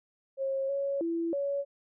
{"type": "tone with pitch steps", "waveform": "sine", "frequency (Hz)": [540, 556, 334.2, 562], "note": ["C#5", "C#5", "E4", "C#5"], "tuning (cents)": [-45, 5, 24, 24], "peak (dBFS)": -28, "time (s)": [0.37, 1.65], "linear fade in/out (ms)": 50, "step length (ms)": 320, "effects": []}